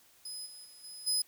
25% pulse tone with level steps, 5040 Hz, D#8, 21 cents sharp, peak -35 / -43 / -48 / -40 / -23 dBFS, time 0.25-1.22 s, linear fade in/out 5 ms, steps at 0.45 / 0.64 / 0.83 / 1.06 s, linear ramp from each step 20 ms, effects white hiss -63 dBFS RMS until 1.27 s

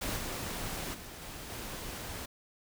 pink noise with level steps, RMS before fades -35 / -38 / -46 / -44 / -41 dBFS, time 0.01-2.26 s, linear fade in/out 10 ms, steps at 0.16 / 0.93 / 1.21 / 1.49 s, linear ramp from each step 20 ms, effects none

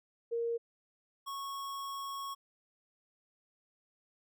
sine / square tone pair in turn, 466.2 / 1102.4 Hz, A#4 / C#6, 0 / -10 cents, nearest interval octave + minor third, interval 1490 cents, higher second, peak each -31 / -39 dBFS, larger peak first, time 0.31-0.58 / 1.26-2.35 s, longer second, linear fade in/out 20 ms, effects none

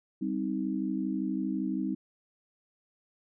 sine chord, C minor, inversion second, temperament just, 196.22 / 261.6 / 314 Hz, G3 / C4 / Eb4, +2 / 0 / +16 cents, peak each -33 dBFS, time 0.21-1.95 s, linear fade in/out 10 ms, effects none

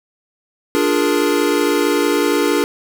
square chord, Bb dominant seventh, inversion first, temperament equal, 293.7 / 349.2 / 415.3 / 466.2 Hz, D4 / F4 / Ab4 / Bb4, 0 / 0 / 0 / 0 cents, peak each -19 / -21 / -20 / -21 dBFS, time 0.75-2.64 s, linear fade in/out 0 ms, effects none

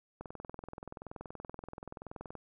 click train, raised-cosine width 1 ms, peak -29 dBFS, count 46, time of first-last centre 0.21-2.353 s, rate 21 Hz, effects none

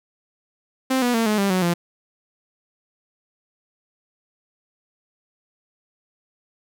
sawtooth tone with pitch steps, 261.6 / 244.1 / 227.7 / 212.5 / 198.26 / 184.98 / 172.59 Hz, C4 / B3 / A#3 / G#3 / G3 / F#3 / F3, 0 / -20 / -40 / +40 / +20 / 0 / -20 cents, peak -14 dBFS, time 0.9-1.74 s, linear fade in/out 10 ms, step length 120 ms, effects none

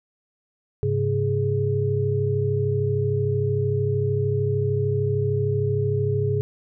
sine tone cluster, 101.1 / 134.3 / 416.7 Hz, G#2 / C3 / G#4, -46 / +46 / +6 cents, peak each -24 dBFS, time 0.83-6.41 s, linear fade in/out 0 ms, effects none

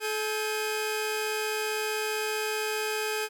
sawtooth tone cluster, 429.9 / 1583 / 2504 Hz, A4 / G6 / D#7, -40 / +17 / +10 cents, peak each -26 / -32 / -32 dBFS, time 0-3.29 s, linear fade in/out 50 ms, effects none

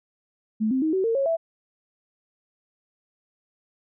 sine tone with pitch steps, 217.6 / 261.8 / 314.9 / 378.9 / 455.8 / 548.3 / 659.6 Hz, A3 / C4 / D#4 / F#4 / A#4 / C#5 / E5, -19 / +1 / +21 / +41 / -39 / -19 / +1 cents, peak -20 dBFS, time 0.6-1.37 s, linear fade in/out 20 ms, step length 110 ms, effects none

